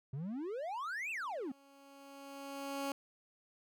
triangle exponential two-way sweep, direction up then down, 126.2 to 2750 to 237 Hz, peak -36 dBFS, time 0.13-1.52 s, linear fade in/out 5 ms, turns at 1.11 s
15% pulse tone with exponential growth, 277.2 Hz, C#4, in tune, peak -29 dBFS, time 0.94-2.92 s, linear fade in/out 2 ms, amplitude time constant 430 ms
effects none

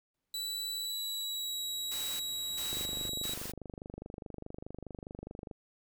pink noise with exponential growth, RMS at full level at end -48 dBFS, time 0.14-3.09 s, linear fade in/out 5 ms, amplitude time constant 640 ms
sawtooth tone with pitch glide, 3951 to 3870 Hz, B7 to B7, 0 to -36 cents, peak -32 dBFS, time 0.34-3.34 s, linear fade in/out 2 ms, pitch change -36 cents, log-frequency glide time 0.73-1.61 s
white noise bursts, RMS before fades -42 dBFS, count 3, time 1.91-3.52 s, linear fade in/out 10 ms, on 290 ms, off 370 ms
click train, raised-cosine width 2 ms, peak -29 dBFS, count 70, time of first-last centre 2.73-5.512 s, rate 24.8 Hz
effects none

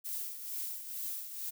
violet noise with tremolo, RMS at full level -37 dBFS, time 0.04-1.51 s, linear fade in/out 20 ms, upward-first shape triangle, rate 2.2 Hz, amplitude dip 65%, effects none

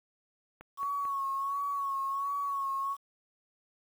click train, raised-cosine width 0.5 ms, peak -33 dBFS, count 3, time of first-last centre 0.61-1.052 s, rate 4.52 Hz
sine tone with vibrato, 1108.7 Hz, C#6, in tune, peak -30 dBFS, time 0.77-2.97 s, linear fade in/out 50 ms, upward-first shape sine, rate 1.4 Hz, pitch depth 36 cents each way
effects 9-bit

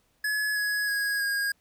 square tone with pitch steps, 1700 / 1676.6 / 1653.5 / 1630.7 Hz, G#6 / G#6 / G#6 / G#6, +40 / +16 / -8 / -32 cents, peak -26 dBFS, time 0.24-1.52 s, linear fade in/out 5 ms, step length 320 ms, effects pink hiss -69 dBFS RMS until 1.6 s

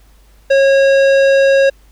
sine tone with tanh clipping, 546 Hz, C#5, 26 cents flat, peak -9 dBFS, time 0.5-1.7 s, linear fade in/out 10 ms, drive 15 dB, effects added 50 Hz sine -44 dBFS peak until 1.91 s + pink hiss -53 dBFS RMS until 1.91 s

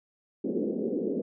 white band-pass noise, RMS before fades -30 dBFS, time 0.44-1.22 s, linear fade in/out 5 ms, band 190 to 470 Hz, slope 48 dB/octave, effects none

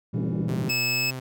triangle chord, E diminished, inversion second, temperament just, 118.67 / 164.81 / 197.78 Hz, Bb2 / E3 / G3, +31 / 0 / +16 cents, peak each -29 / -28 / -29 dBFS, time 0.13-0.69 s, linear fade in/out 10 ms
pink band-pass noise, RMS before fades -32 dBFS, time 0.14-0.71 s, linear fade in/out 10 ms, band 130 to 390 Hz, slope 24 dB/octave
sawtooth tone with vibrato, 128.4 Hz, C3, 32 cents flat, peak -28 dBFS, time 0.48-1.2 s, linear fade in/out 10 ms, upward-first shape triangle, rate 2.1 Hz, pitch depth 46 cents each way
25% pulse tone, 2600 Hz, E7, 24 cents flat, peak -19 dBFS, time 0.69-1.11 s, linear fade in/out 10 ms
effects none

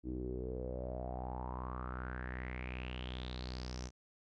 sawtooth tone with low-pass filter sweep, 62.6 Hz, B1, 24 cents sharp, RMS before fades -42 dBFS, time 0.03-3.91 s, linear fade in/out 50 ms, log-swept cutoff 310 to 6100 Hz, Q 6.7, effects none

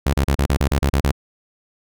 sawtooth tone bursts, 69.5 Hz, C#2, 5 cents sharp, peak -11 dBFS, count 10, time 0.06-1.116 s, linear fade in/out 5 ms, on 75 ms, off 34 ms, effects none

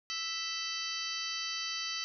harmonic tone with a mistuned harmonic, 659.3 Hz, E5, in tune, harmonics 2 / 3 / 4 / 5 / 6 / 7 / 8 / 9, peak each -45 / -44 / -44 / -42 / -43 / -39 / -45 / -44 dBFS, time 0.1-2.04 s, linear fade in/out 0 ms, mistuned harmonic 5, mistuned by -110 cents, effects none

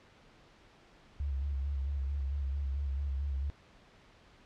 sine tone with vibrato, 69.3 Hz, C#2, in tune, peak -31 dBFS, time 1.2-3.5 s, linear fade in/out 0 ms, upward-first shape square, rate 4.5 Hz, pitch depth 46 cents each way, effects pink hiss -60 dBFS RMS until 4.45 s + low-pass 4000 Hz 12 dB/octave

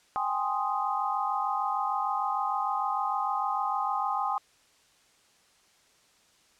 sine chord, Ab major seventh, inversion third, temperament equal, 784 / 830.6 / 1046.5 / 1244.5 Hz, G5 / Ab5 / C6 / Eb6, 0 / 0 / 0 / 0 cents, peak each -32 dBFS, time 0.16-4.38 s, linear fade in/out 0 ms, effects white hiss -63 dBFS RMS until 6.59 s + low-pass 8000 Hz 12 dB/octave

